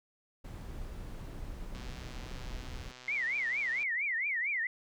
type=noise; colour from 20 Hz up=brown; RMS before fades=-42 dBFS; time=0.44-2.92 s; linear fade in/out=10 ms
type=click train; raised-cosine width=0.2 ms; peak=-32 dBFS; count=263; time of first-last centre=1.75-3.829 s; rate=126 Hz
type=tone with vibrato; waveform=sine; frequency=2079 Hz; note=C7; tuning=12 cents flat; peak=-30 dBFS; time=3.08-4.67 s; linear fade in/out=2 ms; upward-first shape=triangle; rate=4.4 Hz; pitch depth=280 cents each way
effects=none